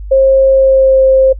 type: tone with pitch glide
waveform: sine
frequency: 535 to 528.5 Hz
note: C5 to C5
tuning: +38 to +17 cents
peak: -4 dBFS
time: 0.11-1.33 s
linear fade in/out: 10 ms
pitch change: -21 cents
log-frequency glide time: 0.51-1.04 s
effects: noise-tail reverb RT60 0.1 s tail -24 dB re dry + added 50 Hz sine -22 dBFS peak until 1.39 s